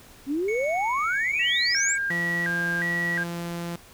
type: exponential sweep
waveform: sine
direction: up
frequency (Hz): 261.6 to 8260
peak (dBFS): -23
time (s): 0.26-1.97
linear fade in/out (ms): 50
type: tone with pitch glide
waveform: triangle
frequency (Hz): 2217 to 2249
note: C#7 to C#7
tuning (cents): 0 to +24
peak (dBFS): -28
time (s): 0.48-1.98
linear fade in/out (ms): 5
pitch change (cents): +24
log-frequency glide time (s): 0.82-1.39
type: tone with vibrato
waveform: sine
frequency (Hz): 1760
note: A6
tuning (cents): 0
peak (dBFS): -24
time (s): 1.39-3.24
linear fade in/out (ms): 10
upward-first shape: square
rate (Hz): 1.4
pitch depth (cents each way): 160
type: tone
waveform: sawtooth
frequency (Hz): 171.3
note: F3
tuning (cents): -33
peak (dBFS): -26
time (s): 2.1-3.76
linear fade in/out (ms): 5
effects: pink hiss -50 dBFS RMS until 3.93 s